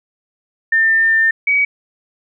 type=tone pair in turn; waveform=sine; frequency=1799 / 2266 Hz; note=A6 / C#7; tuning=+38 / +37 cents; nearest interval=major third; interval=399 cents; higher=second; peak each=-10 / -11 dBFS; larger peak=first; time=0.72-1.31 / 1.47-1.65 s; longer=first; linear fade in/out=5 ms; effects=none